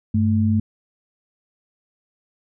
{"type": "tone pair together", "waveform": "sine", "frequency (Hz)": [98, 219.1], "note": ["G2", "A3"], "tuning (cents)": [0, -7], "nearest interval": "octave + major second", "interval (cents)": 1393, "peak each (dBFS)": -18, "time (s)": [0.14, 0.6], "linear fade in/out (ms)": 5, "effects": []}